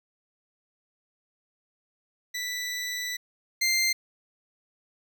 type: tone pair in turn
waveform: 20% pulse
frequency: 1975.5 / 2093 Hz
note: B6 / C7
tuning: 0 / 0 cents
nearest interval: minor second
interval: 100 cents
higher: second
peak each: -25 / -17 dBFS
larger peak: second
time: 2.34-3.17 / 3.61-3.93 s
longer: first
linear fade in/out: 10 ms
effects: none